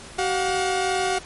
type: tone pair together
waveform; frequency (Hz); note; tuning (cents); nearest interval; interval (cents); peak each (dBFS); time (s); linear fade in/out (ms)
sawtooth; 380 / 717.3; F#4 / F5; +46 / +46; major seventh; 1100; -20; 0.18-1.19; 10
effects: pink hiss -41 dBFS RMS until 1.25 s + MP3 48 kbps